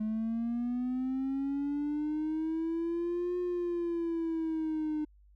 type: linear two-way sweep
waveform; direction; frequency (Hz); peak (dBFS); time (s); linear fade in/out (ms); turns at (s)
triangle; up then down; 213.9 to 358 to 302.6; -27; 0-5.05; 10; 3.38
effects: tanh soft clip ceiling -25 dBFS + added 50 Hz sine -57 dBFS peak until 5.35 s